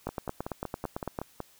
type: two click trains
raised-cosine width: 1 ms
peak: -18 / -20 dBFS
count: 11 / 8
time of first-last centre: 0.07-1.189 / 0.09-1.403 s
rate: 8.94 / 5.33 Hz
effects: white hiss -60 dBFS RMS until 1.59 s